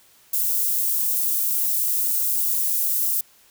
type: high-pass noise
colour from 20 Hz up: white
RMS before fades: -22 dBFS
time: 0.33-3.21 s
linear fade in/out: 5 ms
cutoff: 12000 Hz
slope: 12 dB/octave
effects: white hiss -55 dBFS RMS until 3.5 s